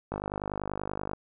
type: click train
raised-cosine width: 1 ms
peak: -18 dBFS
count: 52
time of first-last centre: 0.12-1.134 s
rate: 50.3 Hz
effects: none